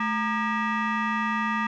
sine tone with frequency modulation, 493.9 Hz, B4, in tune, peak -22 dBFS, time 0-1.67 s, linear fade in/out 5 ms, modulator 711 Hz, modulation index 2.4, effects tanh soft clip ceiling -20 dBFS

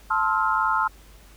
sine chord, F major seventh, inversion first, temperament equal with one note detuned, 880 / 1046.5 / 1292.9 / 1396.9 Hz, A5 / C6 / E6 / F6, 0 / 0 / -34 / 0 cents, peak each -25 dBFS, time 0.1-0.88 s, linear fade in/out 10 ms, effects added 50 Hz sine -48 dBFS peak until 1.36 s + pink hiss -53 dBFS RMS until 1.36 s

